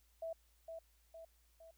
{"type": "tone with echo", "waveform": "sine", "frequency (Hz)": 656, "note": "E5", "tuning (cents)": -9, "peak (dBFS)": -40, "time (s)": [0.22, 0.33], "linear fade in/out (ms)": 5, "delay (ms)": 460, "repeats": 3, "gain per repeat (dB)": -5, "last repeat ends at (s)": 1.71, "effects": ["added 56 Hz sine -70 dBFS peak until 1.77 s", "white hiss -75 dBFS RMS until 1.77 s"]}